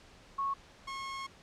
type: tone pair in turn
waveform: sine / sawtooth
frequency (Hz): 1101 / 1085.8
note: C#6 / C#6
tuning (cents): -12 / -36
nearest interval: unison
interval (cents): 24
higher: first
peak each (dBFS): -30 / -34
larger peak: first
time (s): 0.38-0.54 / 0.87-1.27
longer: second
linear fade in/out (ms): 10
effects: pink hiss -57 dBFS RMS until 1.42 s + low-pass 6000 Hz 12 dB/octave